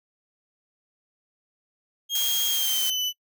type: tone with pitch glide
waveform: 35% pulse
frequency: 3243 to 2991 Hz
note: G#7 to F#7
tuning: -42 to +18 cents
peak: -22 dBFS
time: 2.09-3.13 s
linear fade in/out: 50 ms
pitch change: -140 cents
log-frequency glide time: 2.5-3.01 s
type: noise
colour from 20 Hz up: blue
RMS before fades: -28 dBFS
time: 2.15-2.9 s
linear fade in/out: 2 ms
effects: noise-tail reverb RT60 0.1 s tail -24 dB re dry